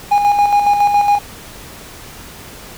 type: tone with tremolo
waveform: triangle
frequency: 819 Hz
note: G#5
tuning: 24 cents flat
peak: -6 dBFS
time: 0.11-1.19 s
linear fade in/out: 10 ms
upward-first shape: square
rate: 7.2 Hz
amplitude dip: 45%
effects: pink hiss -35 dBFS RMS until 2.77 s